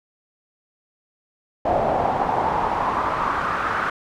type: noise with band-pass filter sweep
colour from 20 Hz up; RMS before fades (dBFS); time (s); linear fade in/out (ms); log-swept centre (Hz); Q
brown; -22; 1.65-3.9; 5; 680 to 1400; 3.7
effects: none